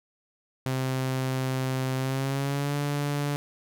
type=tone with pitch glide; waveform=sawtooth; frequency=130.81 to 144.31 Hz; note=C3 to D3; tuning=0 to -30 cents; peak=-22 dBFS; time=0.66-3.36 s; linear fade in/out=0 ms; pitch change=+170 cents; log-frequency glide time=1.97-2.75 s; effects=none